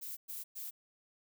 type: noise bursts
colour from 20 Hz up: violet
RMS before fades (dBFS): -43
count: 3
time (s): 0.01-0.71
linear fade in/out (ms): 20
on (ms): 160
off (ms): 110
effects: none